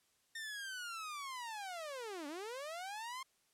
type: linear two-way sweep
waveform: sawtooth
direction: down then up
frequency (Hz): 1831 to 277.2 to 1072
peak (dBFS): -39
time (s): 0.35-3.23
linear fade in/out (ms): 5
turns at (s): 2.27
effects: white hiss -75 dBFS RMS until 3.53 s + low-pass 11000 Hz 12 dB/octave